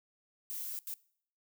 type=noise bursts at uneven times; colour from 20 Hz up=violet; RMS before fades=-40 dBFS; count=2; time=0.5-0.79 / 0.87-0.94 s; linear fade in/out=0 ms; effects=noise-tail reverb RT60 0.6 s tail -22 dB re dry